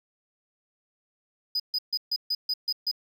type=tone bursts; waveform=triangle; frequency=4978 Hz; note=D#8; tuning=in tune; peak=-23 dBFS; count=8; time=1.55-2.914 s; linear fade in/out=5 ms; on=48 ms; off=140 ms; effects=10-bit